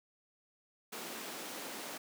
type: high-pass noise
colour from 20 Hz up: pink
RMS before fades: -44 dBFS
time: 0.92-1.98 s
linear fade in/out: 10 ms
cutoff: 230 Hz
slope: 24 dB/octave
effects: none